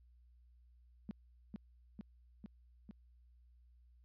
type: tone with echo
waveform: sine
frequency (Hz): 207.7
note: G#3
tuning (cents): 0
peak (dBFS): -39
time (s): 1.09-1.11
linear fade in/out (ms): 0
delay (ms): 450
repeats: 4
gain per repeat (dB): -2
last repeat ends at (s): 2.91
effects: added 60 Hz sine -62 dBFS peak until 4.04 s + resampled to 11025 Hz